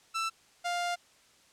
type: tone pair in turn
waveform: sawtooth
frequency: 1330 / 701.1 Hz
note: E6 / F5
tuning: +15 / +7 cents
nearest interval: major seventh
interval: 1108 cents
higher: first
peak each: -26 dBFS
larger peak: neither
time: 0.14-0.3 / 0.64-0.96 s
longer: second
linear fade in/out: 20 ms
effects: white hiss -62 dBFS RMS until 1.52 s + low-pass 8000 Hz 12 dB/octave